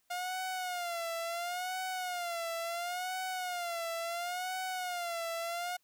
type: tone with vibrato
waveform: sawtooth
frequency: 706 Hz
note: F5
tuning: 19 cents sharp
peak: -31 dBFS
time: 0.1-5.77 s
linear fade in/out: 10 ms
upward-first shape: sine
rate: 0.72 Hz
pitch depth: 100 cents each way
effects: white hiss -75 dBFS RMS until 5.83 s